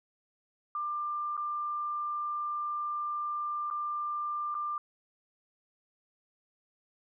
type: tone with dropouts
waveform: sine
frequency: 1191 Hz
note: D6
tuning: 24 cents sharp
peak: -31 dBFS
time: 0.75-4.78 s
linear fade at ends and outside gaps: 2 ms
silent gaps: 1.368-1.376 / 3.702-3.71 / 4.544-4.55 s
effects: none